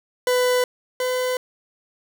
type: tone pair in turn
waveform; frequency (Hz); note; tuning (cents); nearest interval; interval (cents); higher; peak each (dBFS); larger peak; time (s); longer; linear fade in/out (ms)
40% pulse; 498.7 / 505.4; B4 / B4; +17 / +40; unison; 23; second; -16 / -20; first; 0.27-0.64 / 1-1.37; neither; 2
effects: none